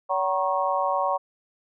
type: harmonic tone with a mistuned harmonic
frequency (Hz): 189.1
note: F#3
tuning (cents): +38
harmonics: 3 / 4 / 5 / 6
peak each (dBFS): -27 / -27 / -27 / -27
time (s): 0.09-1.18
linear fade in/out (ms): 20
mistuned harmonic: 6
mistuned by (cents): -64
effects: none